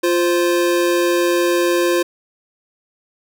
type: tone pair together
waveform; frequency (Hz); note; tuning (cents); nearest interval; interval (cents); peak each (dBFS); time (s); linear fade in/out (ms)
square; 348.4 / 522; F4 / C5; -4 / -4; perfect fifth; 700; -16 / -20; 0.03-2.03; 10
effects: none